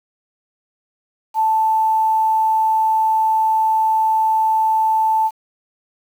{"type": "tone with quantisation", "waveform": "sine", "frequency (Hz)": 880, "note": "A5", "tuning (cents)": 0, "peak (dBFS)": -13, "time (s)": [1.34, 5.31], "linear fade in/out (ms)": 50, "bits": 7, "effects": []}